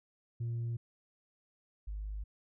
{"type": "tone pair in turn", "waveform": "sine", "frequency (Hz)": [117.1, 51.41], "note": ["A#2", "G#1"], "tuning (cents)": [8, -17], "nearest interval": "octave + major second", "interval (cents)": 1425, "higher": "first", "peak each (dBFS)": [-31, -36], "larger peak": "first", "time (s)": [[0.4, 0.77], [1.87, 2.24]], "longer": "neither", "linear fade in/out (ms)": 10, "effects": ["tanh soft clip ceiling -32 dBFS"]}